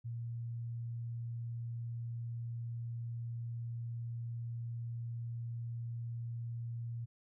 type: tone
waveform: sine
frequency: 117.2 Hz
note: A#2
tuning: 10 cents sharp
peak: -38 dBFS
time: 0.04-7.06 s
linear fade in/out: 20 ms
effects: none

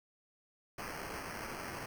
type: noise with sample-and-hold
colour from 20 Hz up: violet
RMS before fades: -43 dBFS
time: 0.78-1.86 s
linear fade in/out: 2 ms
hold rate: 3675 Hz
effects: none

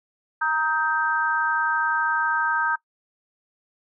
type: chord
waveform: sine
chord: Eb major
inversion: second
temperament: equal with one note detuned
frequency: 932.3 / 1263.3 / 1568 Hz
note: Bb5 / Eb6 / G6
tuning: 0 / +26 / 0 cents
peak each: -25 / -26 / -23 dBFS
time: 0.41-2.76 s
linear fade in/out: 10 ms
effects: noise-tail reverb RT60 0.1 s tail -21 dB re dry

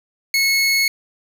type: tone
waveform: 25% pulse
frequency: 2189 Hz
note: C#7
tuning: 22 cents flat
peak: -11 dBFS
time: 0.34-0.88 s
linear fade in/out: 2 ms
effects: 8-bit

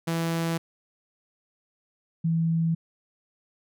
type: tone pair in turn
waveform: sawtooth / sine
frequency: 165.8 / 164.37 Hz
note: E3 / E3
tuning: +10 / -5 cents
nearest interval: unison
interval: 15 cents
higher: first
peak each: -21 dBFS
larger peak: neither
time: 0.07-0.58 / 2.24-2.75 s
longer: neither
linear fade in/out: 10 ms
effects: none

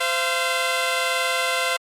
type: tone pair together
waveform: 10% pulse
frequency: 518 / 683.5 Hz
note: C5 / F5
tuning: -17 / -37 cents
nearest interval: perfect fourth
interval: 480 cents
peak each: -15 dBFS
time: 0-1.77 s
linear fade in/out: 10 ms
effects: low-pass 11000 Hz 12 dB/octave + Opus 48 kbps

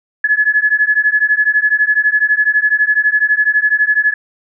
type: beating tone pair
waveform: sine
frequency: 1700 / 1712 Hz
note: G#6 / A6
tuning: +40 / -48 cents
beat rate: 12 Hz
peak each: -13 dBFS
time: 0.24-4.14 s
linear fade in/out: 5 ms
effects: none

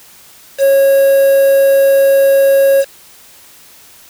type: tone with quantisation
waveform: triangle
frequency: 548 Hz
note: C#5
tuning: 20 cents flat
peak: -4 dBFS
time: 0.58-2.85 s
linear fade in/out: 50 ms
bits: 4
effects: white hiss -41 dBFS RMS until 4.09 s

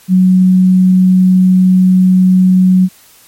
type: tone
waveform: sine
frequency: 185 Hz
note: F#3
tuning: in tune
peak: -4 dBFS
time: 0.08-2.89 s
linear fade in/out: 50 ms
effects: white hiss -43 dBFS RMS until 3.27 s + MP3 64 kbps

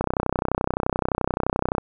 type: click train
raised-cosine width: 1 ms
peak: -7 dBFS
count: 57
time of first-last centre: 0.01-1.782 s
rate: 31.6 Hz
effects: none

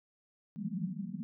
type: band-pass noise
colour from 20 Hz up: white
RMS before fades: -38 dBFS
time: 0.56-1.23 s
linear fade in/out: 0 ms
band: 160 to 230 Hz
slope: 96 dB/octave
effects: none

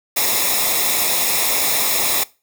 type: noise with comb filter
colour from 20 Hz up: white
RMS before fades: -18 dBFS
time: 0.16-2.24 s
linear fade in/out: 10 ms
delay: 0.66 ms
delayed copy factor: -0.7
effects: noise-tail reverb RT60 0.3 s tail -21 dB re dry

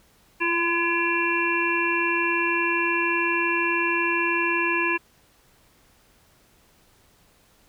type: harmonic tone with a mistuned harmonic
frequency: 339.1 Hz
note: E4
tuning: 49 cents sharp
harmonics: 1 / 3 / 5 / 7 / 8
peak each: -27 / -27 / -27 / -27 / -27 dBFS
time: 0.4-4.98 s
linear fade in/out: 20 ms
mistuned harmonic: 1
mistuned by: +18 cents
effects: pink hiss -59 dBFS RMS until 7.68 s

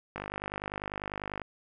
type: click train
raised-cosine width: 0.5 ms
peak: -20 dBFS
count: 64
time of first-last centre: 0.16-1.417 s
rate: 50.1 Hz
effects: none

